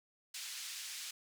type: band-pass noise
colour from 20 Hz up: white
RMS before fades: -45 dBFS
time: 0.34-1.11 s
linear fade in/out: 5 ms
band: 2300 to 7000 Hz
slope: 12 dB/octave
effects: none